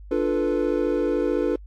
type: chord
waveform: triangle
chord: B half-diminished seventh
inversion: first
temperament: equal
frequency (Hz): 293.7 / 349.2 / 440 / 493.9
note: D4 / F4 / A4 / B4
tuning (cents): 0 / 0 / 0 / 0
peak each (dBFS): -24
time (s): 0.11-1.56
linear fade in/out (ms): 5
effects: added 50 Hz sine -39 dBFS peak until 1.66 s + AAC 64 kbps